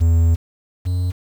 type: tone pair in turn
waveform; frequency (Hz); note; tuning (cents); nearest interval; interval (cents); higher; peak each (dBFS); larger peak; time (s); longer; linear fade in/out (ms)
triangle; 83 / 90.05; E2 / F#2; +12 / -46; minor second; 142; second; -9 / -15; first; 0-0.36 / 0.85-1.12; first; 20
effects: 7-bit